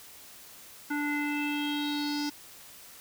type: tone with low-pass filter sweep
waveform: square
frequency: 292.7 Hz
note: D4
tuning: 6 cents flat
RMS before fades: -31 dBFS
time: 0.9-2.3 s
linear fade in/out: 10 ms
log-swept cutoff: 1700 to 5400 Hz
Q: 5.7
effects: white hiss -50 dBFS RMS until 3 s